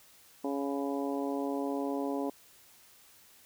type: harmonic tone with a mistuned harmonic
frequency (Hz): 139.6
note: C#3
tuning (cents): +13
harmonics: 2 / 3 / 4 / 5 / 6 / 7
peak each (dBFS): -33 / -37 / -39 / -41 / -43 / -44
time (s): 0.44-2.3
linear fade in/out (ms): 5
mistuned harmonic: 7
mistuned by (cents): +26
effects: white hiss -59 dBFS RMS until 3.45 s